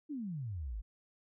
sine exponential sweep, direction down, 315.6 to 45.4 Hz, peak -37 dBFS, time 0.09-0.82 s, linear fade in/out 20 ms, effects none

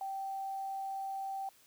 sine tone with quantisation, 778 Hz, G5, 13 cents flat, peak -36 dBFS, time 0.01-1.49 s, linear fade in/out 2 ms, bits 10, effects white hiss -64 dBFS RMS until 1.66 s

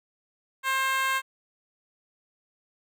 10% pulse tone with high-pass filter, 531 Hz, C5, 25 cents sharp, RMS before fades -26 dBFS, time 0.63-1.22 s, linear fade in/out 50 ms, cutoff 1200 Hz, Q 2.8, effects none

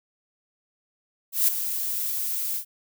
violet noise with ADSR envelope, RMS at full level -18 dBFS, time 1.32-2.65 s, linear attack 160 ms, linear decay 9 ms, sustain -10 dB, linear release 88 ms, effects none

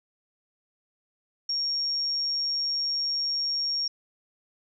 sine tone, 5550 Hz, F8, 12 cents flat, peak -25 dBFS, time 1.49-3.88 s, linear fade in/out 5 ms, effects none

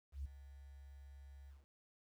sine tone with ADSR envelope, 69.3 Hz, C#2, in tune, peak -38 dBFS, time 0.12-1.66 s, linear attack 130 ms, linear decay 11 ms, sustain -15 dB, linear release 160 ms, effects tanh soft clip ceiling -36 dBFS + 12-bit

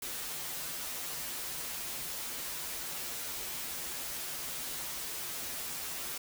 white noise with comb filter, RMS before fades -39 dBFS, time 0.02-6.18 s, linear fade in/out 5 ms, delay 9.8 ms, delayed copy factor -0.9, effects none

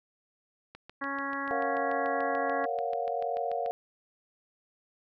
click train, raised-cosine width 0.3 ms, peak -29 dBFS, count 21, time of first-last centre 0.75-3.661 s, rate 6.87 Hz
harmonic tone, 277.2 Hz, C#4, in tune, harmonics 1 / 2 / 3 / 4 / 5 / 6 / 7, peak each -38 / -42 / -42 / -36 / -42 / -37 / -41 dBFS, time 1.01-2.66 s, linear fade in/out 10 ms
sine chord, Gb major seventh, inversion first, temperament equal, 466.2 / 554.4 / 698.5 / 740 Hz, Bb4 / Db5 / F5 / Gb5, 0 / 0 / 0 / 0 cents, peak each -35 / -36 / -32 / -36 dBFS, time 1.51-3.71 s, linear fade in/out 0 ms
effects none

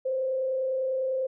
sine tone with frequency modulation, 523.3 Hz, C5, in tune, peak -25 dBFS, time 0.05-1.27 s, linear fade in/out 10 ms, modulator 30 Hz, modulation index 0.34, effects none

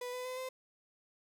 35% pulse tone with pitch steps, 493.9 / 501.4 / 509 / 516.7 Hz, B4 / B4 / C5 / C5, 0 / +26 / -48 / -22 cents, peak -37 dBFS, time 0.01-0.49 s, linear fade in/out 5 ms, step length 120 ms, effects none

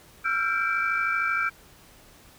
sine tone cluster, 1338 / 1391 / 1575 / 2324 Hz, E6 / F6 / G6 / D7, +25 / -7 / +8 / -19 cents, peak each -28 dBFS, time 0.24-1.5 s, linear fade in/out 20 ms, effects tanh soft clip ceiling -13 dBFS + pink hiss -53 dBFS RMS until 2.38 s

